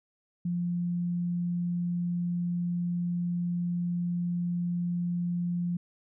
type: tone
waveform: sine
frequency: 174.61 Hz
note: F3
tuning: in tune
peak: -27 dBFS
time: 0.45-5.77 s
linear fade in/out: 5 ms
effects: none